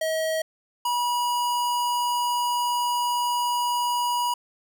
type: tone pair in turn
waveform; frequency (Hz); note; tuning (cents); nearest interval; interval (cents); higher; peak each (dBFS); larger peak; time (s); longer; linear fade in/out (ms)
square; 638 / 968.7; D#5 / B5; +43 / -34; perfect fifth; 723; second; -24 / -23; second; 0.01-0.42 / 0.85-4.34; second; 5
effects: none